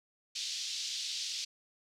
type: band-pass noise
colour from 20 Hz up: pink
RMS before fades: -38 dBFS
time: 0.35-1.45 s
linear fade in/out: 10 ms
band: 3500 to 5900 Hz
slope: 24 dB/octave
effects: none